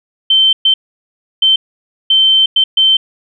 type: tone bursts at uneven times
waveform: sine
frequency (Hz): 3100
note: G7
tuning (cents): -20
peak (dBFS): -6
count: 6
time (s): 0.3-0.53 / 0.65-0.74 / 1.42-1.56 / 2.1-2.46 / 2.56-2.64 / 2.77-2.97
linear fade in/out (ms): 5
effects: none